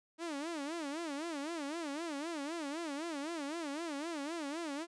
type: tone with vibrato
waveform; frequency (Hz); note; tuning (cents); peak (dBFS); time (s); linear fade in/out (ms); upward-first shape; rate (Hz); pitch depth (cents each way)
sawtooth; 308.3; D#4; -16; -34; 0.18-4.87; 50; sine; 3.9; 190
effects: resampled to 22050 Hz